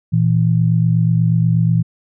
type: tone pair together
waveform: sine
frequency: 116.54 / 164.81 Hz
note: A#2 / E3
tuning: 0 / 0 cents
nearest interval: tritone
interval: 600 cents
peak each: -14 dBFS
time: 0.12-1.83 s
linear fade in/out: 20 ms
effects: none